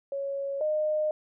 sine tone pair in turn, 554.4 / 612.5 Hz, C#5 / D#5, 0 / -27 cents, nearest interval major second, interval 173 cents, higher second, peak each -29 / -24 dBFS, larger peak second, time 0.12-0.61 / 0.61-1.11 s, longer second, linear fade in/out 2 ms, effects none

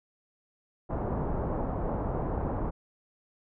pink low-pass noise, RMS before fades -31 dBFS, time 0.89-2.71 s, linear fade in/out 20 ms, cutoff 1000 Hz, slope 24 dB/octave, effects none

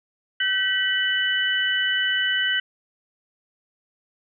sine tone cluster, 1532 / 1942 / 2986 Hz, G6 / B6 / F#7, -40 / -30 / +15 cents, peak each -24 / -26 / -23 dBFS, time 0.4-2.6 s, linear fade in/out 5 ms, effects none

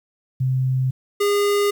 sine / square tone pair in turn, 130 / 407.7 Hz, C3 / G#4, -11 / -32 cents, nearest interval octave + minor sixth, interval 1979 cents, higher second, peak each -17 dBFS, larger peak neither, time 0.4-0.91 / 1.2-1.71 s, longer neither, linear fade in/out 10 ms, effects 9-bit

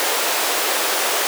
pink high-pass noise, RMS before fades -20 dBFS, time 0-1.27 s, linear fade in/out 0 ms, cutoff 410 Hz, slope 24 dB/octave, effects none

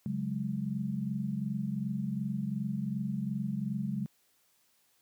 sine chord, C# suspended fourth, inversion none, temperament equal, 138.59 / 185 / 207.7 Hz, C#3 / F#3 / G#3, 0 / 0 / 0 cents, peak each -36 / -36 / -34 dBFS, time 0.06-4.06 s, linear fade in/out 0 ms, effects white hiss -70 dBFS RMS until 5.01 s + high-pass 80 Hz 12 dB/octave

